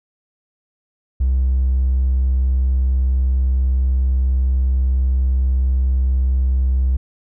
triangle tone, 64.6 Hz, C2, 21 cents flat, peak -10 dBFS, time 1.2-6.97 s, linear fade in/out 10 ms, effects tanh soft clip ceiling -10 dBFS

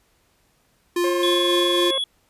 square tone with tremolo, 350 Hz, F4, 4 cents sharp, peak -19 dBFS, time 0.96-1.91 s, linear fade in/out 5 ms, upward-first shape sine, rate 3.7 Hz, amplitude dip 30%
harmonic tone, 537 Hz, C5, 45 cents sharp, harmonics 1 / 2 / 3 / 4 / 5 / 6, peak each -25 / -30 / -42 / -40 / -48 / -40 dBFS, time 1.04-1.98 s, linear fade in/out 2 ms
triangle tone, 3376 Hz, G#7, 28 cents sharp, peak -20 dBFS, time 1.23-2.04 s, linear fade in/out 2 ms
effects pink hiss -63 dBFS RMS until 2.29 s + resampled to 32000 Hz

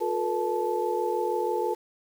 sine tone cluster, 357.5 / 436.5 / 482.7 / 872 Hz, F4 / A4 / B4 / A5, +41 / -14 / -40 / -16 cents, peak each -30 dBFS, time 0-1.75 s, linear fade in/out 20 ms, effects 8-bit

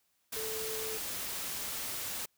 sine tone in noise, 440 Hz, A4, in tune, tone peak -39 dBFS, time 0.36-0.98 s, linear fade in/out 10 ms, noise white, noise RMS -38 dBFS, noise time 0.32-2.26 s, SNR -4 dB, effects white hiss -75 dBFS RMS until 2.37 s

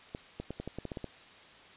clicks, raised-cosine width 2 ms, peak -24 dBFS, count 10, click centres 0.149 / 0.4 / 0.506 / 0.6 / 0.676 / 0.786 / 0.853 / 0.918 / 0.972 / 1.043 s, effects white hiss -54 dBFS RMS until 1.76 s + resampled to 8000 Hz

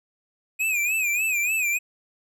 square tone with vibrato, 2489 Hz, D#7, in tune, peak -22 dBFS, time 0.59-1.79 s, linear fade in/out 20 ms, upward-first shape sine, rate 3.4 Hz, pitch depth 110 cents each way, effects none

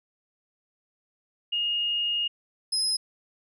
sine / 35% pulse tone pair in turn, 2852 / 5096 Hz, F7 / D#8, +36 / +41 cents, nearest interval minor seventh, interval 1005 cents, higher second, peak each -24 / -21 dBFS, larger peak second, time 1.52-2.28 / 2.72-2.97 s, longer first, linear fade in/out 10 ms, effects none

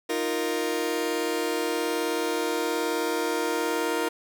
sawtooth chord, Eb suspended second, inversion none, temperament just, 311.1 / 350 / 466.7 Hz, Eb4 / F4 / Bb4, 0 / +4 / +2 cents, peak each -27 / -26 / -24 dBFS, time 0.09-4.09 s, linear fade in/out 10 ms, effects 9-bit

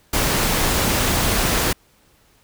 pink noise, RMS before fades -19 dBFS, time 0.13-1.73 s, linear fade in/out 5 ms, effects pink hiss -57 dBFS RMS until 2.43 s

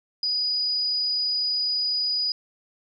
sine tone, 4934 Hz, D#8, 15 cents flat, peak -22 dBFS, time 0.23-2.32 s, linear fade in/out 2 ms, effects none

